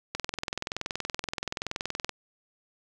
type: click train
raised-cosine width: 0.2 ms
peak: -13 dBFS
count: 42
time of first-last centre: 0.15-2.093 s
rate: 21.1 Hz
effects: none